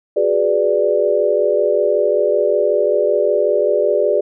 sine chord, G# half-diminished seventh, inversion third, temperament equal, 370 / 415.3 / 493.9 / 587.3 Hz, F#4 / G#4 / B4 / D5, 0 / 0 / 0 / 0 cents, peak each -21 / -17 / -20 / -16 dBFS, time 0.16-4.21 s, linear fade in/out 10 ms, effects none

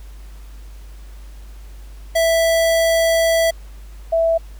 square / sine tone pair in turn, 659.3 / 659.3 Hz, E5 / E5, 0 / 0 cents, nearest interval unison, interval 0 cents, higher neither, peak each -14 / -13 dBFS, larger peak second, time 2.15-3.51 / 4.12-4.38 s, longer first, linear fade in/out 10 ms, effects added 50 Hz sine -34 dBFS peak until 4.59 s + pink hiss -50 dBFS RMS until 4.59 s

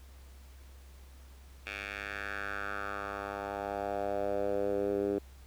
10% pulse tone with band-pass filter sweep, 100.6 Hz, G2, 45 cents sharp, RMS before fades -35 dBFS, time 1.66-5.19 s, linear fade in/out 10 ms, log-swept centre 2400 to 370 Hz, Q 2.9, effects added 66 Hz sine -50 dBFS peak until 5.46 s + pink hiss -61 dBFS RMS until 5.46 s

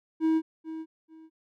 triangle tone with echo, 320 Hz, D#4, 49 cents sharp, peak -19 dBFS, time 0.2-0.42 s, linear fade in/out 50 ms, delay 440 ms, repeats 2, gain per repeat -13 dB, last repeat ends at 1.3 s, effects none

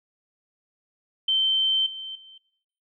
sine tone with level steps, 3105 Hz, G7, 17 cents flat, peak -19 / -32 / -44 dBFS, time 1.28-2.38 s, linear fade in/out 5 ms, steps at 1.86 / 2.15 s, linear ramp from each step 5 ms, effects noise-tail reverb RT60 0.7 s tail -21 dB re dry

